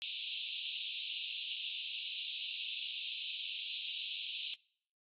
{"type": "band-pass noise", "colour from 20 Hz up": "pink", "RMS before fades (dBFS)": -42, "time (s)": [0.02, 4.54], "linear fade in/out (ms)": 0, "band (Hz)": [2600, 3900], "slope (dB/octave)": 96, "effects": ["noise-tail reverb RT60 0.6 s tail -24 dB re dry", "AAC 32 kbps"]}